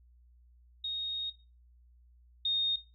sine tone pair in turn, 3729 / 3697 Hz, A#7 / A#7, 0 / -15 cents, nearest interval unison, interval 15 cents, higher first, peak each -32 / -27 dBFS, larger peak second, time 0.84-1.3 / 2.45-2.76 s, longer first, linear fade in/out 5 ms, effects noise-tail reverb RT60 0.3 s tail -17 dB re dry + added 60 Hz sine -58 dBFS peak until 2.94 s

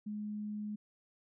sine tone, 210 Hz, G#3, 19 cents sharp, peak -37 dBFS, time 0.06-0.76 s, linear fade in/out 10 ms, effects none

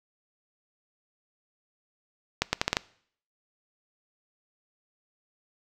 accelerating click train, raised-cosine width 0.2 ms, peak -5 dBFS, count 6, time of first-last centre 2.42-2.769 s, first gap 110 ms, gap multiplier 0.77, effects noise-tail reverb RT60 0.6 s tail -22 dB re dry

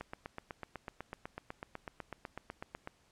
click train, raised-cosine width 0.5 ms, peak -26 dBFS, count 24, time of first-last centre 0.01-2.874 s, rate 8.03 Hz, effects pink hiss -69 dBFS RMS until 3.11 s + low-pass 9000 Hz 12 dB/octave

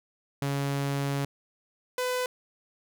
sawtooth tone pair in turn, 140 / 501.8 Hz, C#3 / B4, +18 / +28 cents, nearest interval octave + minor seventh, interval 2210 cents, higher second, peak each -23 dBFS, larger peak neither, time 0.42-1.25 / 1.98-2.26 s, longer first, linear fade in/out 2 ms, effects none

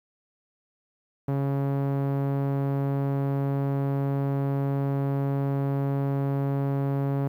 sawtooth tone with low-pass filter, 138.59 Hz, C#3, in tune, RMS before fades -26 dBFS, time 1.28-7.28 s, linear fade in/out 5 ms, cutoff 890 Hz, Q 0.62, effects 10-bit

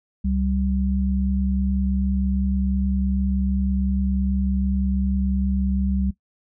sine tone pair together, 67.9 / 194.11 Hz, C#2 / G3, -35 / -17 cents, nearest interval octave + tritone, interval 1818 cents, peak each -22 dBFS, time 0.24-6.11 s, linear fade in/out 10 ms, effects noise-tail reverb RT60 0.1 s tail -17 dB re dry

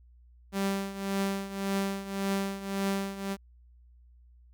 sawtooth tone with tremolo, 196.2 Hz, G3, 2 cents sharp, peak -22 dBFS, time 0.52-3.37 s, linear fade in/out 50 ms, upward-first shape triangle, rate 1.8 Hz, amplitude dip 80%, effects added 60 Hz sine -54 dBFS peak until 4.53 s

